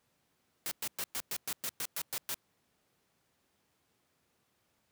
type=noise bursts; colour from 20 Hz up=white; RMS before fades=-36 dBFS; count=11; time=0.66-2.343 s; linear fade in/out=0 ms; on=53 ms; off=110 ms; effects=pink hiss -75 dBFS RMS until 4.91 s + high-pass 100 Hz 12 dB/octave